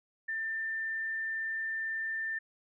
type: tone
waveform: sine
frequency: 1789 Hz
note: A6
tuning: 28 cents sharp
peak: -32 dBFS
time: 0.28-2.39 s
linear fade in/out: 10 ms
effects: none